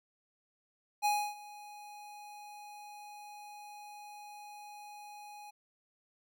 square tone with ADSR envelope, 830.6 Hz, G#5, in tune, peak -27 dBFS, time 1.02-5.51 s, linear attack 34 ms, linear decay 290 ms, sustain -21 dB, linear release 13 ms, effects none

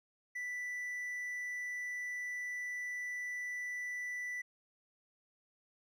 triangle tone, 1976 Hz, B6, in tune, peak -36 dBFS, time 0.35-4.42 s, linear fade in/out 10 ms, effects none

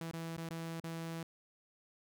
sawtooth tone with dropouts, 164.81 Hz, E3, in tune, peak -36 dBFS, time 0.01-1.23 s, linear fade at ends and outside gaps 2 ms, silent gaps 0.112-0.134 / 0.366-0.377 / 0.49-0.506 / 0.801-0.839 s, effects none

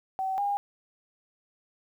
sine tone pair in turn, 764 / 809.4 Hz, G5 / G#5, -45 / -45 cents, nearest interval minor second, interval 100 cents, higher second, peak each -27 / -25 dBFS, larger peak second, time 0.19-0.38 / 0.38-0.57 s, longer neither, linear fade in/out 0 ms, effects 10-bit

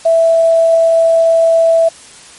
sine tone with quantisation, 659.3 Hz, E5, in tune, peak -6 dBFS, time 0.05-1.89 s, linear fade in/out 10 ms, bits 5, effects white hiss -37 dBFS RMS until 2.38 s + MP3 48 kbps

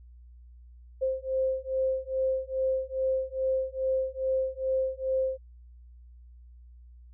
sine beating tone pair, 524 / 526.4 Hz, C5 / C5, +2 / +10 cents, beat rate 2.4 Hz, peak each -29 dBFS, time 1.01-5.38 s, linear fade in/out 20 ms, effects added 60 Hz sine -48 dBFS peak until 7.13 s

